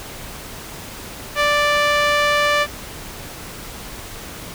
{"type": "tone with band-pass filter", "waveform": "sawtooth", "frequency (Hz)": 587.3, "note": "D5", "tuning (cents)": 0, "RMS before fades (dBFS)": -17, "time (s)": [1.35, 2.67], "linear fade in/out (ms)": 50, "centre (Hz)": 1900, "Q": 0.89, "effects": ["pink hiss -34 dBFS RMS until 4.54 s"]}